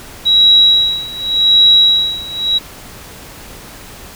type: tone with tremolo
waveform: sine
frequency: 3873 Hz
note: B7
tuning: 35 cents flat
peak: -4 dBFS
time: 0.25-2.59 s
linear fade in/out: 20 ms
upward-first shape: sine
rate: 0.87 Hz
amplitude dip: 90%
effects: pink hiss -34 dBFS RMS until 4.15 s